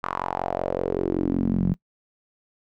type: tone with band-pass filter sweep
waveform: sawtooth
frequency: 45.32 Hz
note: F#1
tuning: 35 cents flat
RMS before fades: -25 dBFS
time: 0.03-1.74 s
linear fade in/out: 0 ms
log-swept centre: 1200 to 170 Hz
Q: 4
effects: noise-tail reverb RT60 0.1 s tail -23 dB re dry